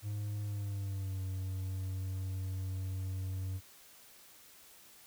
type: tone with pitch glide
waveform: triangle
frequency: 103.83 to 94.12 Hz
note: G#2 to F#2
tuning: 0 to +30 cents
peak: -33 dBFS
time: 0.02-3.61 s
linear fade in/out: 50 ms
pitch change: -170 cents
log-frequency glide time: 0.41-1.23 s
effects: white hiss -58 dBFS RMS until 5.06 s